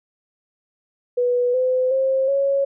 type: tone with pitch steps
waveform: sine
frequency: 490.6 / 510.5 / 531.3 / 552.9 Hz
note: B4 / C5 / C5 / C#5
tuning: -12 / -43 / +26 / -5 cents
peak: -16 dBFS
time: 1.17-2.65 s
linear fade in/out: 10 ms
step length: 370 ms
effects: none